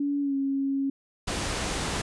sine tone with pitch glide, 284.8 to 273.8 Hz, C#4 to C#4, +47 to -21 cents, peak -24 dBFS, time 0-0.9 s, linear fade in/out 5 ms, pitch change -68 cents, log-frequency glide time 0.21-0.35 s
pink low-pass noise, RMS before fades -30 dBFS, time 1.27-2.02 s, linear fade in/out 10 ms, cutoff 9800 Hz, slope 24 dB/octave
effects resampled to 24000 Hz

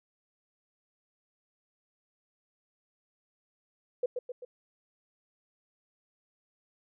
sine tone with echo, 495.8 Hz, B4, 7 cents sharp, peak -25 dBFS, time 4.03-4.06 s, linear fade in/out 5 ms, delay 130 ms, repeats 3, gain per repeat -5 dB, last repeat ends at 4.45 s, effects none

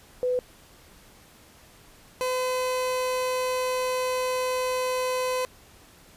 sine / 30% pulse tone pair in turn, 500 / 508.7 Hz, B4 / C5, +21 / -49 cents, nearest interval unison, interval 30 cents, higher second, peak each -22 dBFS, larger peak neither, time 0.23-0.39 / 2.21-5.45 s, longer second, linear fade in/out 0 ms, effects pink hiss -53 dBFS RMS until 6.16 s + resampled to 32000 Hz

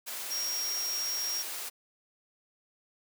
sine tone in noise, 5600 Hz, F8, 4 cents sharp, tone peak -31 dBFS, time 0.3-1.43 s, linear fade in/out 20 ms, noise white, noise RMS -38 dBFS, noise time 0.06-1.7 s, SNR +4 dB, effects high-pass 400 Hz 12 dB/octave

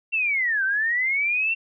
sine linear two-way sweep, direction down then up, 2730 to 1520 to 2730 Hz, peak -20 dBFS, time 0.12-1.55 s, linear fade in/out 20 ms, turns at 0.64 s, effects none

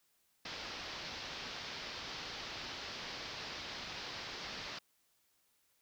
white low-pass noise, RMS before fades -45 dBFS, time 0.45-4.79 s, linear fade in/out 5 ms, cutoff 5300 Hz, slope 48 dB/octave, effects white hiss -75 dBFS RMS until 5.81 s

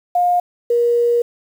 sine tone pair in turn, 710 / 474.9 Hz, F5 / A#4, +28 / +32 cents, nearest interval perfect fifth, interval 696 cents, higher first, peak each -12 dBFS, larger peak neither, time 0.15-0.4 / 0.7-1.22 s, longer second, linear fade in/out 5 ms, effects 7-bit

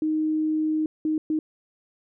sine tone bursts at uneven times, 311.1 Hz, D#4, in tune, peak -21 dBFS, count 3, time 0.02-0.86 / 1.05-1.18 / 1.3-1.39 s, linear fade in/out 2 ms, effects none

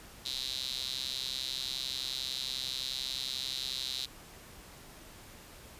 sawtooth tone with high-pass filter, 131.3 Hz, C3, 6 cents sharp, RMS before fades -37 dBFS, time 0.25-4.06 s, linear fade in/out 10 ms, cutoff 3900 Hz, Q 6.9, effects pink hiss -52 dBFS RMS until 5.79 s + resampled to 32000 Hz

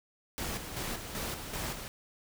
pink noise with tremolo, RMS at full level -36 dBFS, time 0.38-1.88 s, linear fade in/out 0 ms, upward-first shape square, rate 2.6 Hz, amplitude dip 50%, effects none

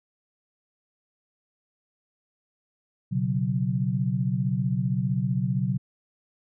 sine chord, B suspended second, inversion none, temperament just, 123.47 / 138.9 / 185.21 Hz, B2 / C#3 / F#3, 0 / +4 / +2 cents, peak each -27 dBFS, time 3.11-5.78 s, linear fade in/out 20 ms, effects none

